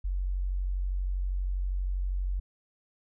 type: tone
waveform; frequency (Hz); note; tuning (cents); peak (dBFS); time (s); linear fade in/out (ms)
sine; 46.25; F#1; 0; -27; 0.04-2.4; 10
effects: none